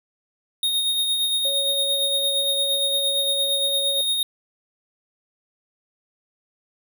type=tone with tremolo; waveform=square; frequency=3712 Hz; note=A#7; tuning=8 cents flat; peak=-19 dBFS; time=0.63-4.23 s; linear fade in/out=2 ms; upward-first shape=sine; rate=8.7 Hz; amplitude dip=35%
type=tone; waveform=sine; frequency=554.4 Hz; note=C#5; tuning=in tune; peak=-29 dBFS; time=1.45-4.01 s; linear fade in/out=2 ms
effects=none